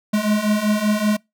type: beating tone pair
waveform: square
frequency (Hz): 207.8 / 213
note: G#3 / G#3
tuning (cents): +1 / +44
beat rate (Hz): 5.2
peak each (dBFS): -22 / -19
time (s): 0.13-1.17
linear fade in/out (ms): 10
effects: noise-tail reverb RT60 0.2 s tail -25 dB re dry